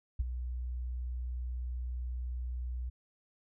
sine tone with ADSR envelope, 61.6 Hz, B1, 4 cents flat, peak -23 dBFS, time 0.19-2.9 s, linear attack 12 ms, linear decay 21 ms, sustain -11 dB, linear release 14 ms, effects tanh soft clip ceiling -24 dBFS

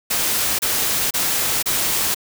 white noise bursts, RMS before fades -20 dBFS, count 4, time 0.1-2.147 s, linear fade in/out 10 ms, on 490 ms, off 29 ms, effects none

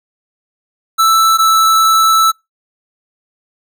square tone pair in turn, 1321 / 1316.2 Hz, E6 / E6, +3 / -3 cents, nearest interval unison, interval 6 cents, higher first, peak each -8 dBFS, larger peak neither, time 0.98-1.38 / 1.38-2.32 s, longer second, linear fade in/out 20 ms, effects noise-tail reverb RT60 0.2 s tail -26 dB re dry

